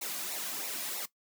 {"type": "noise with flanger", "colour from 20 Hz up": "white", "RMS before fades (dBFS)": -37, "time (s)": [0.01, 1.06], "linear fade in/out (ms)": 10, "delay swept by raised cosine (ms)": [0.62, 2.32], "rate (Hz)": 3.1, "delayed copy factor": -0.65, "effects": ["noise-tail reverb RT60 0.1 s tail -17 dB re dry", "high-pass 200 Hz 12 dB/octave"]}